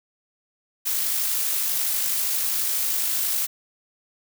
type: noise with amplitude modulation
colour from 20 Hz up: blue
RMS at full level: -23 dBFS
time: 0.85-3.47 s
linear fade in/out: 20 ms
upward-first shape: sine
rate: 52.2 Hz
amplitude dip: 25%
effects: none